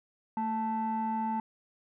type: tone pair together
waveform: sine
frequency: 223.2 / 880 Hz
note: A3 / A5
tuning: +25 / 0 cents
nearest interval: 2 octaves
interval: 2375 cents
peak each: -31 / -29 dBFS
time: 0.37-1.4 s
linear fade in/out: 2 ms
effects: tanh soft clip ceiling -25 dBFS